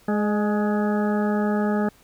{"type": "harmonic tone with a mistuned harmonic", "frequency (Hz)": 209.5, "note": "G#3", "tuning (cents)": 15, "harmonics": [1, 2, 3, 4, 6, 7, 8], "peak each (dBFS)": [-21, -27, -30, -31, -34, -40, -36], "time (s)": [0.08, 1.89], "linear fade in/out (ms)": 5, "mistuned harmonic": 3, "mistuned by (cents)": -34, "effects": ["pink hiss -55 dBFS RMS until 2.03 s"]}